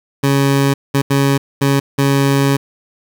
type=tone bursts at uneven times; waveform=20% pulse; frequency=138.59 Hz; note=C#3; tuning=in tune; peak=-6 dBFS; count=5; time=0.23-0.74 / 0.94-1.02 / 1.1-1.38 / 1.61-1.8 / 1.98-2.57 s; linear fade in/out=10 ms; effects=8-bit